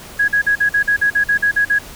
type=tone bursts; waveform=sine; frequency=1661.2 Hz; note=G#6; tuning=in tune; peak=-11 dBFS; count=12; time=0.19-1.789 s; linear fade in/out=10 ms; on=92 ms; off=45 ms; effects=pink hiss -36 dBFS RMS until 1.95 s